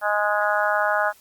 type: harmonic tone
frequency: 208 Hz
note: G#3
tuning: 3 cents sharp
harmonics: 3 / 4 / 5 / 6 / 7 / 8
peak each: -24 / -25 / -29 / -27 / -24 / -29 dBFS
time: 0.01-1.13 s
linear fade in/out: 50 ms
effects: white hiss -54 dBFS RMS until 1.2 s + Opus 32 kbps